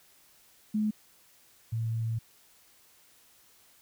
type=tone pair in turn; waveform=sine; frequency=213.3 / 113.32 Hz; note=G#3 / A#2; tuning=+46 / -49 cents; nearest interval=major seventh; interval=1095 cents; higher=first; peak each=-25 / -28 dBFS; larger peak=first; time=0.74-0.91 / 1.72-2.19 s; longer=second; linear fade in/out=10 ms; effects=white hiss -61 dBFS RMS until 3.81 s